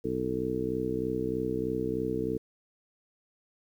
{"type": "harmonic tone", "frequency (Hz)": 63.2, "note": "B1", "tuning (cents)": 41, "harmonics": [1, 2, 3, 4, 5, 6, 7], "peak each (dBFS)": [-44, -39, -38, -36, -34, -38, -32], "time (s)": [0.04, 2.38], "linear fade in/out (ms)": 10, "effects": ["10-bit"]}